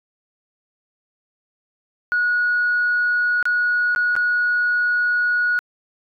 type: tone with dropouts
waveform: sine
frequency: 1456 Hz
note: F#6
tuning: 28 cents flat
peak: -15 dBFS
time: 2.12-5.59 s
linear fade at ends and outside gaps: 0 ms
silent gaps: 3.427-3.455 / 3.949-3.961 / 4.154-4.164 s
effects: tanh soft clip ceiling -12 dBFS